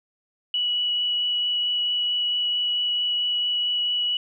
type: tone with vibrato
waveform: sine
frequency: 2937 Hz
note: F#7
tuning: 13 cents flat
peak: -21 dBFS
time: 0.54-4.17 s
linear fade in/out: 2 ms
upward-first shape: triangle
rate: 4.5 Hz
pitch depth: 8 cents each way
effects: none